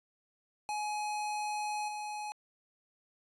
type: tone with level steps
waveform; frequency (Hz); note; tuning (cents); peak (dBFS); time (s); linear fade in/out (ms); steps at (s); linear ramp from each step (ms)
square; 841; G#5; +22; -34 / -38; 0.69-2.32; 0; 1.88; 5
effects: resampled to 24000 Hz